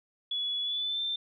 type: tone with pitch glide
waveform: sine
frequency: 3399 to 3566 Hz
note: G#7 to A7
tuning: +39 to +22 cents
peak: -29 dBFS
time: 0.31-1.16 s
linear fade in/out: 5 ms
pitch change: +83 cents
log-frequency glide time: 0.62-1.01 s
effects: none